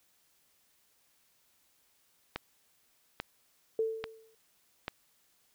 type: click train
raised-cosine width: 0.3 ms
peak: -18 dBFS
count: 4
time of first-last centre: 2.36-4.881 s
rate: 1.19 Hz
type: tone with exponential decay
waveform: sine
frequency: 445.2 Hz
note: A4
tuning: 20 cents sharp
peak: -25 dBFS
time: 3.79-4.35 s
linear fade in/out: 2 ms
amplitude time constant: 120 ms
effects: white hiss -70 dBFS RMS until 5.54 s